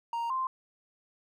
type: tone pair in turn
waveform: triangle / sine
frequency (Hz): 932.3 / 1044.6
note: A#5 / C6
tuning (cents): 0 / -3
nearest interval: major second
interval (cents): 197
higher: second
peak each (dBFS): -28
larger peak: neither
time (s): 0.13-0.3 / 0.3-0.47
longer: neither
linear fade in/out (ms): 2
effects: none